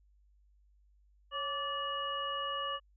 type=harmonic tone with a mistuned harmonic; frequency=580 Hz; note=D5; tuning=22 cents flat; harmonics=1 / 2 / 3 / 5; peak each=-42 / -36 / -45 / -39 dBFS; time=1.31-2.8 s; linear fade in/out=50 ms; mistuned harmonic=1; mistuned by=-80 cents; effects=added 50 Hz sine -63 dBFS peak until 2.96 s